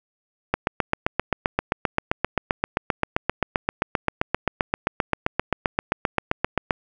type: click train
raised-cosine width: 0.5 ms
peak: -4 dBFS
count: 48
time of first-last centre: 0.54-6.708 s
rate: 7.62 Hz
effects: none